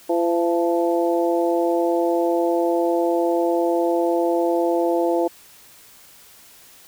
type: harmonic tone with a mistuned harmonic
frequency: 170 Hz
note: F3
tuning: 46 cents flat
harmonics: 2 / 3 / 4 / 5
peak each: -20 / -22 / -24 / -28 dBFS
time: 0.09-5.28 s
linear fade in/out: 10 ms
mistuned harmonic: 5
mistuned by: +44 cents
effects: white hiss -48 dBFS RMS until 6.87 s